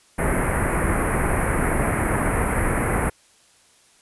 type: band-stop noise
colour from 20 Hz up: pink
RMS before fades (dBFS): -21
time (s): 0.18-3.1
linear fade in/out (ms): 10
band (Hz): 2200 to 10000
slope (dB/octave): 48
effects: white hiss -56 dBFS RMS until 4.01 s + resampled to 24000 Hz